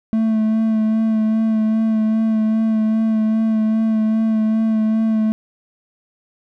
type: tone with vibrato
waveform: triangle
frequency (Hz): 220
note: A3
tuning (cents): 0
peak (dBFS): -12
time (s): 0.13-5.32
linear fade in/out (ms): 0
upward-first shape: sine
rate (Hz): 2.5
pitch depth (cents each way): 21
effects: none